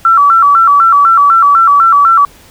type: tone with vibrato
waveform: sine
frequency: 1242 Hz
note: D#6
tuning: 3 cents flat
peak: -3 dBFS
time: 0.05-2.25 s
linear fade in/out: 2 ms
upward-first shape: square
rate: 4 Hz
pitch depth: 140 cents each way
effects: pink hiss -40 dBFS RMS until 2.5 s